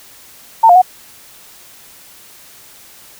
sine tone with pitch steps, 900 / 706 / 738 Hz, A5 / F5 / F#5, +39 / +19 / -5 cents, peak -3 dBFS, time 0.63-0.819 s, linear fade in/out 10 ms, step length 63 ms, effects white hiss -41 dBFS RMS until 3.19 s

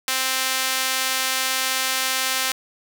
sawtooth tone with high-pass filter, 261.6 Hz, C4, in tune, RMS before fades -23 dBFS, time 0.08-2.52 s, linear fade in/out 2 ms, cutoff 1700 Hz, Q 0.51, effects none

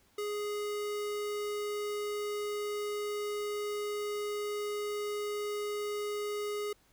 square tone, 415.3 Hz, G#4, in tune, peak -34 dBFS, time 0.18-6.73 s, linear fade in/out 5 ms, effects pink hiss -67 dBFS RMS until 6.92 s

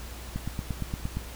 click train, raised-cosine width 5 ms, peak -18 dBFS, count 8, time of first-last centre 0.36-1.17 s, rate 8.64 Hz, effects added 60 Hz sine -40 dBFS peak until 1.35 s + pink hiss -44 dBFS RMS until 1.35 s

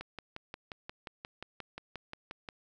click train, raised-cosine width 0.3 ms, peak -25 dBFS, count 15, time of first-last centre 0.01-2.488 s, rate 5.65 Hz, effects none

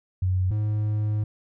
sine / triangle tone pair in turn, 92.5 / 106.13 Hz, F#2 / G#2, 0 / +38 cents, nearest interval major second, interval 238 cents, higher second, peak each -20 dBFS, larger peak neither, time 0.22-0.51 / 0.51-1.24 s, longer second, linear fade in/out 5 ms, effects none

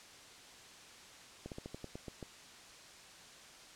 slowing click train, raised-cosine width 2 ms, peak -30 dBFS, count 9, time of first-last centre 1.46-2.228 s, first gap 58 ms, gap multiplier 1.14, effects white hiss -55 dBFS RMS until 3.75 s + low-pass 7000 Hz 12 dB/octave

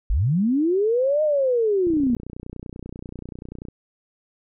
sine linear two-way sweep, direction up then down, 38.89 to 622.3 to 226.6 Hz, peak -17 dBFS, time 0.1-2.15 s, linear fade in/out 0 ms, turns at 1.23 s
click train, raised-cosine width 3 ms, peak -22 dBFS, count 56, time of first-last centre 1.87-3.685 s, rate 30.3 Hz
effects none

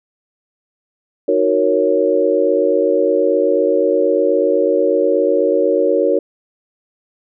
sine chord, D# minor seventh, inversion none, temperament equal, 311.1 / 370 / 466.2 / 554.4 Hz, D#4 / F#4 / A#4 / C#5, 0 / 0 / 0 / 0 cents, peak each -20 / -18 / -16 / -16 dBFS, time 1.28-6.19 s, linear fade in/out 5 ms, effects none

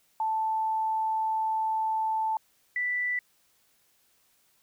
sine tone pair in turn, 880 / 1975.5 Hz, A5 / B6, 0 / 0 cents, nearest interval octave + major second, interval 1400 cents, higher second, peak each -25 / -26 dBFS, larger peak first, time 0.2-2.37 / 2.76-3.19 s, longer first, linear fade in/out 2 ms, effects white hiss -67 dBFS RMS until 4.62 s

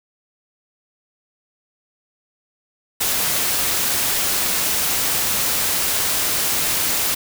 white noise, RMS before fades -20 dBFS, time 3-7.15 s, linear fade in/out 10 ms, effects none

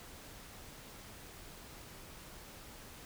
silence, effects pink hiss -52 dBFS RMS until 3.05 s

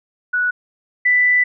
sine tone pair in turn, 1472 / 1984.4 Hz, F#6 / B6, -9 / +8 cents, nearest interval perfect fourth, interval 517 cents, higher second, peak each -15 / -11 dBFS, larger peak second, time 0.33-0.51 / 1.05-1.44 s, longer second, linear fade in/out 10 ms, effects none

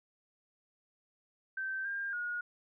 sine tone with pitch steps, 1552 / 1602 / 1442 Hz, G6 / G6 / F#6, -18 / +37 / -45 cents, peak -34 dBFS, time 1.57-2.41 s, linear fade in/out 5 ms, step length 280 ms, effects none

